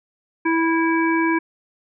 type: harmonic tone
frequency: 328.1 Hz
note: E4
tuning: 8 cents flat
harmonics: 1 / 3 / 5 / 7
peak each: -18 / -23 / -25 / -26 dBFS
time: 0.45-1.39 s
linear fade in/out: 10 ms
effects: none